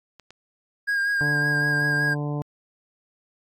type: clicks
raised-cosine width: 0.2 ms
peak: -28 dBFS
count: 2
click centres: 0.197 / 0.306 s
type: tone with vibrato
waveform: triangle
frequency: 1624 Hz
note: G#6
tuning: 39 cents flat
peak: -19 dBFS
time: 0.87-2.15 s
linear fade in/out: 20 ms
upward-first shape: sine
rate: 5.3 Hz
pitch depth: 27 cents each way
type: harmonic tone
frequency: 146.83 Hz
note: D3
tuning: in tune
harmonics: 1 / 2 / 3 / 4 / 5 / 6 / 7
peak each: -26 / -32 / -36 / -38 / -40 / -42 / -43 dBFS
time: 1.21-2.42 s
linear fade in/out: 0 ms
effects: AAC 48 kbps